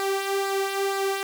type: tone with flanger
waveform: sawtooth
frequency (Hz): 392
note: G4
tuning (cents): 0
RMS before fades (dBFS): -26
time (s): 0-1.23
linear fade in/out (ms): 0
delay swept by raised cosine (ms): 0.32 to 2.42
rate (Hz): 2.1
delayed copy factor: -0.55
effects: none